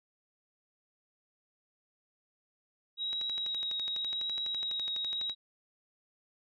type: tone with vibrato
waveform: sine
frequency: 3823 Hz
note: A#7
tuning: 43 cents sharp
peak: -32 dBFS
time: 2.97-5.35 s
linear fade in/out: 50 ms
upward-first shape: triangle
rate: 0.89 Hz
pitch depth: 16 cents each way
type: click train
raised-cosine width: 0.2 ms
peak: -27 dBFS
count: 27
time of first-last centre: 3.13-5.297 s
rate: 12 Hz
effects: none